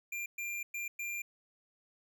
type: tone bursts at uneven times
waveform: square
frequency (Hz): 2386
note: D7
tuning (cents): +27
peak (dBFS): -37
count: 4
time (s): 0.12-0.26 / 0.38-0.63 / 0.74-0.88 / 0.99-1.22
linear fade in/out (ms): 5
effects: none